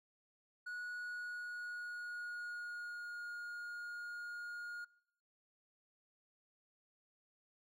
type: tone with pitch glide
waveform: triangle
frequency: 1461 to 1428.5 Hz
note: F#6 to F6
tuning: -22 to +39 cents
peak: -40 dBFS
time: 0.66-4.85 s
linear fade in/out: 10 ms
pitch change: -39 cents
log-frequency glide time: 0.9-3.31 s
effects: noise-tail reverb RT60 0.8 s tail -23 dB re dry + MP3 96 kbps